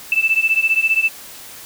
sine beating tone pair, 2637 / 2652 Hz, E7 / E7, 0 / +10 cents, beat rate 15 Hz, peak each -16 / -17 dBFS, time 0.12-1.09 s, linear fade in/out 2 ms, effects white hiss -37 dBFS RMS until 1.65 s

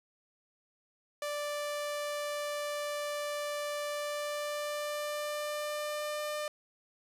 sawtooth tone with pitch glide, 587.3 to 599.3 Hz, D5 to D5, 0 to +35 cents, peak -30 dBFS, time 1.22-6.48 s, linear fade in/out 2 ms, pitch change +35 cents, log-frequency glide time 3.87-6.35 s, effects resampled to 32000 Hz

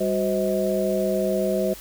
sine tone cluster, 196.6 / 369.5 / 520 / 634 Hz, G3 / F#4 / C5 / D#5, +5 / -2 / -11 / +32 cents, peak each -26 / -26 / -26 / -25 dBFS, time 0-1.74 s, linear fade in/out 10 ms, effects added 50 Hz sine -46 dBFS peak until 1.8 s + white hiss -42 dBFS RMS until 1.8 s

